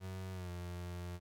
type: tone with pitch glide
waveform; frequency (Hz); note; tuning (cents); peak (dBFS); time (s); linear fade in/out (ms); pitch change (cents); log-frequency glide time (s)
35% pulse; 93.9 to 88.12; F#2 to F2; +26 to +16; -40; 0-1.2; 50; -110; 0.32-0.5
effects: none